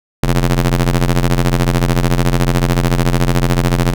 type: ring-modulated tone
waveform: sawtooth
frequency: 87.31 Hz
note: F2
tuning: in tune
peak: -4 dBFS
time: 0.23-3.94 s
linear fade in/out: 5 ms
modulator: 50.5 Hz
effects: none